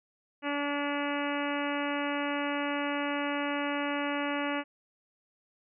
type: harmonic tone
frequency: 287.5 Hz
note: D4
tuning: 37 cents flat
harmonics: 1 / 2 / 3 / 4 / 5 / 6 / 7 / 8 / 9 / 10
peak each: -33 / -36 / -38 / -39 / -40 / -41 / -41 / -42 / -43 / -43 dBFS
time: 0.42-4.64 s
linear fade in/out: 50 ms
effects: none